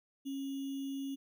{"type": "tone with sample-and-hold", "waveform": "sine", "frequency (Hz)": 273.5, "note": "C#4", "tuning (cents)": -23, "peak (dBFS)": -36, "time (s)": [0.25, 1.16], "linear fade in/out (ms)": 20, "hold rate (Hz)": 3150, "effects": []}